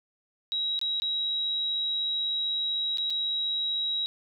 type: tone with dropouts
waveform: sine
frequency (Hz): 3849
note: B7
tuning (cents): -45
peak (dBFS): -26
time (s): 0.52-4.06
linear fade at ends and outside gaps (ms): 0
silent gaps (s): 0.791-0.814 / 1-1.02 / 2.973-2.983 / 3.1-3.104
effects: none